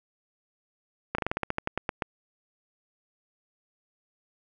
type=slowing click train; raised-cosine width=0.5 ms; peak=-12 dBFS; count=13; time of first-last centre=1.15-2.022 s; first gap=34 ms; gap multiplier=1.13; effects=none